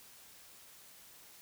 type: silence
effects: white hiss -57 dBFS RMS until 1.41 s